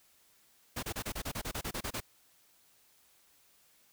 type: noise bursts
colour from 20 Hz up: pink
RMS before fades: -37 dBFS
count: 13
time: 0.76-2.005 s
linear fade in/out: 10 ms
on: 69 ms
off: 29 ms
effects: white hiss -66 dBFS RMS until 3.92 s